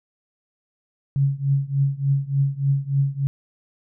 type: tone with tremolo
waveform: sine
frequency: 138.59 Hz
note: C#3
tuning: in tune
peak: -14 dBFS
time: 1.16-3.27 s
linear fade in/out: 0 ms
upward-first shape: triangle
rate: 3.4 Hz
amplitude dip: 95%
effects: none